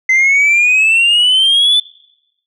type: exponential sweep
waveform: sine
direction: up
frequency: 2048 to 3520 Hz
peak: -5 dBFS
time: 0.09-1.8 s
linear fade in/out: 5 ms
effects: noise-tail reverb RT60 0.9 s tail -25 dB re dry + tanh soft clip ceiling -6 dBFS